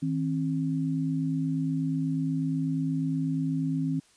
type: tone pair together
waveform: sine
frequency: 158.9 / 267.2 Hz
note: D#3 / C4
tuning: +37 / +36 cents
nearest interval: major sixth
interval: 899 cents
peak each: -28 dBFS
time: 0.02-4 s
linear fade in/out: 10 ms
effects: white hiss -61 dBFS RMS until 4.16 s + resampled to 22050 Hz